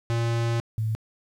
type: tone pair in turn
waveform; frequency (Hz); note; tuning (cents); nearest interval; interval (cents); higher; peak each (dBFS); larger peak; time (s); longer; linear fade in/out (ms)
square / sine; 116.54 / 110; A#2 / A2; 0 / 0; minor second; 100; first; -23; neither; 0.1-0.6 / 0.78-0.95; first; 0
effects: low-pass 7000 Hz 12 dB/octave + 9-bit